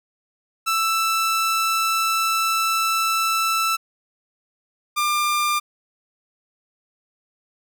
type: tone pair in turn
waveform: sawtooth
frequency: 1324 / 1195.9 Hz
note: E6 / D6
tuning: +7 / +31 cents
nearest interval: major second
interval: 176 cents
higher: first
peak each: -15 dBFS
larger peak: neither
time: 0.66-3.77 / 4.96-5.6 s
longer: first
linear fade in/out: 20 ms
effects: none